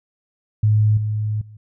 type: tone with level steps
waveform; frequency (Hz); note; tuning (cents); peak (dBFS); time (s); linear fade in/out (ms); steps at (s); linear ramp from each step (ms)
sine; 106.8; G#2; +49; -12 / -19 / -38; 0.63-1.57; 5; 0.97 / 1.41; 5
effects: none